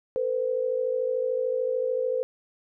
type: tone pair together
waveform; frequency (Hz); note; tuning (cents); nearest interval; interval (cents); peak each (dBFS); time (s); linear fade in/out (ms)
sine; 456.5 / 510; A#4 / C5; -36 / -44; major second; 192; -29 / -25; 0.16-2.23; 0
effects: none